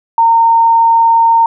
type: tone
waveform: sine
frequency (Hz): 917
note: A#5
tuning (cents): -29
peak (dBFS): -5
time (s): 0.18-1.46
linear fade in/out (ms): 2
effects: none